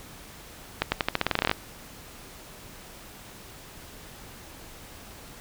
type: accelerating click train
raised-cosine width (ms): 0.3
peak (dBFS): -6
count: 15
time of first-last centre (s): 0.82-1.514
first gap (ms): 100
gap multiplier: 0.88
effects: pink hiss -46 dBFS RMS until 5.4 s